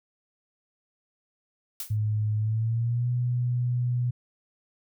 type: noise with exponential decay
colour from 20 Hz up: blue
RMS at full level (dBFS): -30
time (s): 1.8-1.97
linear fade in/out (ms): 1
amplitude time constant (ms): 36
type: tone with pitch glide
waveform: sine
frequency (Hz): 106.9 to 122.8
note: A2 to B2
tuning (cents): -49 to -9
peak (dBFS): -23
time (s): 1.9-4.11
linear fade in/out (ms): 10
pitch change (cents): +240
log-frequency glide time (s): 2.37-3.09
effects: none